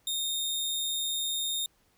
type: tone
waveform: sawtooth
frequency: 3675 Hz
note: A#7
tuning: 25 cents flat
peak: -26 dBFS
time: 0.07-1.66 s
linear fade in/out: 2 ms
effects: pink hiss -68 dBFS RMS until 1.97 s